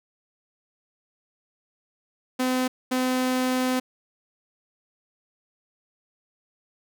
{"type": "tone bursts at uneven times", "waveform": "sawtooth", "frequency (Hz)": 255.4, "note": "C4", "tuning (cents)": -42, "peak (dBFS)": -18, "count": 2, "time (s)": [[2.39, 2.68], [2.91, 3.8]], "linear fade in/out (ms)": 10, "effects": []}